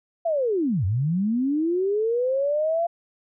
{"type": "linear two-way sweep", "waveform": "sine", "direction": "down then up", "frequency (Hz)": [690, 87.5, 690], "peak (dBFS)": -20, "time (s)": [0.25, 2.87], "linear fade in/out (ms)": 10, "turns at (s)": 0.85, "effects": []}